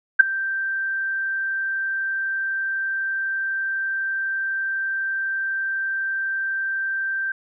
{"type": "tone with ADSR envelope", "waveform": "sine", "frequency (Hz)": 1568, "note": "G6", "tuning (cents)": 0, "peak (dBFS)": -3, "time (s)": [0.19, 7.32], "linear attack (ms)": 13, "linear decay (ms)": 10, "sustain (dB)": -19, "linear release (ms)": 4, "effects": []}